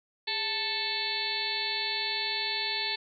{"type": "harmonic tone with a mistuned harmonic", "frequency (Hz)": 440, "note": "A4", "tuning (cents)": 0, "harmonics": [1, 2, 4, 5, 6, 7, 8, 9, 10], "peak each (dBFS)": [-44, -39, -38, -38, -38, -44, -36, -36, -34], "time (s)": [0.27, 2.96], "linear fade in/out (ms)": 10, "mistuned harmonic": 1, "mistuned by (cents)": -110, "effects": []}